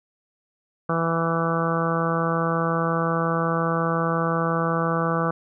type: harmonic tone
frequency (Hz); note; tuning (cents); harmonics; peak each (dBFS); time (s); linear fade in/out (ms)
165.6; E3; +8; 1 / 2 / 3 / 4 / 5 / 6 / 7 / 8 / 9; -25 / -31 / -27 / -31 / -33 / -35 / -27 / -31 / -33; 0.89-5.31; 5
effects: none